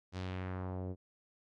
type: tone with low-pass filter sweep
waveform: sawtooth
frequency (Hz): 92.5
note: F#2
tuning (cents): 0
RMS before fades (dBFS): -40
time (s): 0.12-0.96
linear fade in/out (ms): 50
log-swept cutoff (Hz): 5700 to 410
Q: 1.4
effects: none